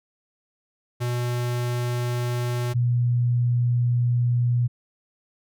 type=tone pair in turn; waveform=square / sine; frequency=121.8 / 121.26 Hz; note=B2 / B2; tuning=-24 / -31 cents; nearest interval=unison; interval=7 cents; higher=first; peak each=-24 / -18 dBFS; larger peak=second; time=1-2.74 / 2.74-4.68 s; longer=second; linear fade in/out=20 ms; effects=none